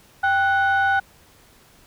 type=tone pair together; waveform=sine; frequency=785 / 1478.3 Hz; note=G5 / F#6; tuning=+2 / -2 cents; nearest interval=major seventh; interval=1096 cents; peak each=-17 dBFS; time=0.23-1 s; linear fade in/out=10 ms; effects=tanh soft clip ceiling -13 dBFS + pink hiss -53 dBFS RMS until 1.86 s